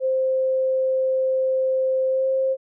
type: tone with pitch glide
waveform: sine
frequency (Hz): 523.3 to 529.4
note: C5 to C5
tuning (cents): 0 to +20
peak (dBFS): -18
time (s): 0-2.57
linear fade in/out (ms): 50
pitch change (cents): +20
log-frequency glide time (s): 2.09-2.27
effects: none